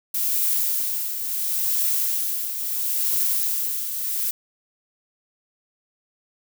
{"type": "noise with tremolo", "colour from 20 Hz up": "violet", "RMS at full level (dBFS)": -21, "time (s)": [0.14, 4.31], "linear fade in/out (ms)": 5, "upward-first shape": "triangle", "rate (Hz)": 0.73, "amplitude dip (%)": 60, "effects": []}